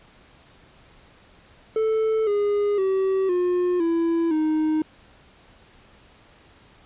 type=tone with pitch steps; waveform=triangle; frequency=440 / 410.5 / 383 / 357.4 / 333.5 / 311.1 Hz; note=A4 / G#4 / G4 / F4 / E4 / D#4; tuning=0 / -20 / -40 / +40 / +20 / 0 cents; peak=-17 dBFS; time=1.76-4.82 s; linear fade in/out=2 ms; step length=510 ms; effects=pink hiss -53 dBFS RMS until 6.85 s + resampled to 8000 Hz